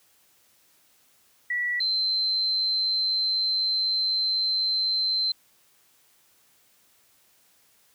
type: tone pair in turn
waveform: sine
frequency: 1947 / 4098 Hz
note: B6 / C8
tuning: -25 / -37 cents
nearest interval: octave + minor second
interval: 1288 cents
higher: second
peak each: -24 / -22 dBFS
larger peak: second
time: 1.5-1.8 / 1.8-5.32 s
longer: second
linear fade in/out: 5 ms
effects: white hiss -62 dBFS RMS until 7.94 s + high-pass 60 Hz 12 dB/octave